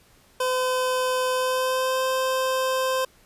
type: tone with pitch glide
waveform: 25% pulse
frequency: 510 to 520.1 Hz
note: C5 to C5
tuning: -44 to -10 cents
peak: -18 dBFS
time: 0.4-3.05 s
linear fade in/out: 5 ms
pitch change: +34 cents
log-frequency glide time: 1.32-2.05 s
effects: pink hiss -57 dBFS RMS until 3.25 s + resampled to 32000 Hz